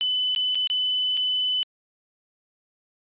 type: tone with dropouts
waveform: sine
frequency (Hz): 3008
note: F#7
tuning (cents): +28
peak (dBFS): -21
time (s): 0.01-1.63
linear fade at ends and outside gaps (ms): 0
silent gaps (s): 0.349-0.361 / 0.547-0.554 / 0.672-0.7 / 1.17-1.174
effects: resampled to 8000 Hz